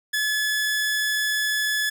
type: tone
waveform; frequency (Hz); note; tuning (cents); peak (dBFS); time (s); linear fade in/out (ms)
sawtooth; 1714; A6; -46; -18; 0.13-1.9; 10
effects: none